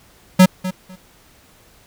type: tone with echo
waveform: square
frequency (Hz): 185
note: F#3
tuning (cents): 0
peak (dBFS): -6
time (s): 0.39-0.46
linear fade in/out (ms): 10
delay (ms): 250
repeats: 2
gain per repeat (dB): -15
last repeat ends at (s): 0.96
effects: pink hiss -51 dBFS RMS until 1.86 s